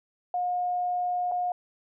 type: tone with dropouts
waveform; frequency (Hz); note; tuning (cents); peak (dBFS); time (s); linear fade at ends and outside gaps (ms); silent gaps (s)
sine; 717; F5; +45; -25; 0.34-1.52; 2; 1.315-1.319
effects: none